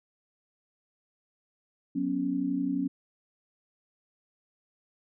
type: chord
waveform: sine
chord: F# suspended fourth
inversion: none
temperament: equal with one note detuned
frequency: 185 / 245.4 / 277.2 Hz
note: F#3 / B3 / C#4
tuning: 0 / -11 / 0 cents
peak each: -34 / -33 / -28 dBFS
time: 1.95-2.88 s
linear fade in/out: 10 ms
effects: none